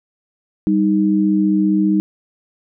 sine tone pair together, 196 / 311.1 Hz, G3 / D#4, 0 / 0 cents, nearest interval minor sixth, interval 800 cents, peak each -15 dBFS, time 0.67-2 s, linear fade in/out 0 ms, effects none

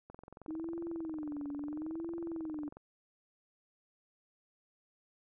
click train, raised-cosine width 1 ms, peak -36 dBFS, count 60, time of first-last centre 0.1-2.77 s, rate 22.1 Hz
sine tone with vibrato, 311.1 Hz, D#4, in tune, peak -37 dBFS, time 0.48-2.69 s, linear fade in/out 5 ms, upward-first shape sine, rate 0.74 Hz, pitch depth 140 cents each way
effects none

